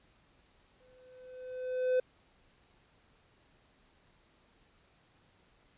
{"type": "tone with exponential growth", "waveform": "triangle", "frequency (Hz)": 508, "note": "B4", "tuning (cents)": 49, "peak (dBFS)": -22, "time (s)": [0.8, 2], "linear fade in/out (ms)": 5, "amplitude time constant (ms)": 260, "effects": ["pink hiss -67 dBFS RMS until 5.77 s", "resampled to 8000 Hz"]}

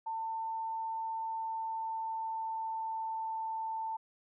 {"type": "tone with pitch glide", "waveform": "sine", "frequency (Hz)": [896, 890.3], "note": ["A5", "A5"], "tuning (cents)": [31, 20], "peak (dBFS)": -34, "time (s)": [0.06, 3.97], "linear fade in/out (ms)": 10, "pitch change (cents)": -11, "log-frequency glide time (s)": [1.15, 3.32], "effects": []}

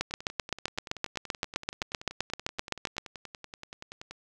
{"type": "two click trains", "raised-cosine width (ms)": 0.2, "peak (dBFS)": [-11, -24], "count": [24, 43], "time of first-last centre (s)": [[0.01, 2.982], [0.11, 4.11]], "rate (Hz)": [7.74, 10.5], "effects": []}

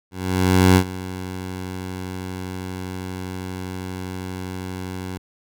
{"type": "tone with ADSR envelope", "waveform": "15% pulse", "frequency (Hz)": 92.5, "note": "F#2", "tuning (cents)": 0, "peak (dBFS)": -4, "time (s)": [0.11, 5.18], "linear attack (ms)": 650, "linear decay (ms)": 77, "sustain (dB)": -18, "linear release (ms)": 11, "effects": []}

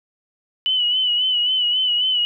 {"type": "tone with vibrato", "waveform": "sine", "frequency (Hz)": 2977, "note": "F#7", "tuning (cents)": 10, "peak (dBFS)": -16, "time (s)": [0.66, 2.25], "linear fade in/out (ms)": 0, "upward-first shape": "sine", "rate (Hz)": 3.7, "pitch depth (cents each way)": 51, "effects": []}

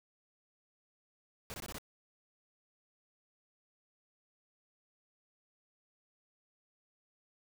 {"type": "noise bursts", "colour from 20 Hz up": "pink", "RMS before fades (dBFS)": -44, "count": 5, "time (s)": [1.5, 1.784], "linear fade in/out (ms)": 0, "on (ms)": 40, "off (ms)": 21, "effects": []}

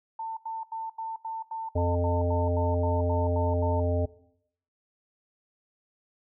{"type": "tone bursts", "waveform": "sine", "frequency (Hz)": 896, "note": "A5", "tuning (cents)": 31, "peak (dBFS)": -31, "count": 14, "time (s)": [0.19, 3.802], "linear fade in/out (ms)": 5, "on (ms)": 180, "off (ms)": 84}
{"type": "harmonic tone", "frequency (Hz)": 87.31, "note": "F2", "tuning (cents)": 0, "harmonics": [1, 3, 5, 7, 9], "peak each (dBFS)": [-25, -33, -32, -30, -42], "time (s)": [1.75, 4.06], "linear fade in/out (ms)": 10}
{"effects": ["noise-tail reverb RT60 0.7 s tail -19 dB re dry"]}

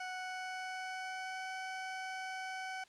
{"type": "tone with pitch glide", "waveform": "20% pulse", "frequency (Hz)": [740, 754.2], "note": ["F#5", "F#5"], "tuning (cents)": [0, 33], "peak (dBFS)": -35, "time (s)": [0, 2.84], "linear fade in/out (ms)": 5, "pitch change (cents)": 33, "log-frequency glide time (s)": [0.11, 1.55], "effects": ["white hiss -65 dBFS RMS until 2.88 s", "low-pass 6000 Hz 12 dB/octave"]}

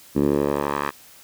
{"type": "tone with band-pass filter sweep", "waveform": "10% pulse", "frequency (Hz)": 71.6, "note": "D2", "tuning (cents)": -43, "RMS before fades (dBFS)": -22, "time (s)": [0.15, 0.91], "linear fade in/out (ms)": 20, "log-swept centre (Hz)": [270, 1400], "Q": 1.5, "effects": ["white hiss -48 dBFS RMS until 1.23 s"]}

